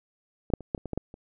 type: clicks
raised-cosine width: 2 ms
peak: -24 / -7 / -28 / -13 / -29 / -22 / -18 / -15 / -30 dBFS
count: 9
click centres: 0.502 / 0.537 / 0.607 / 0.748 / 0.778 / 0.857 / 0.933 / 0.976 / 1.141 s
effects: none